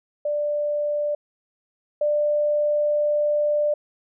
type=tone pair in turn; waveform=sine; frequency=590 / 593 Hz; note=D5 / D5; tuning=+8 / +17 cents; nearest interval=unison; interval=9 cents; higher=second; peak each=-21 / -18 dBFS; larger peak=second; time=0.25-1.15 / 2.01-3.74 s; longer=second; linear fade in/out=5 ms; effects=none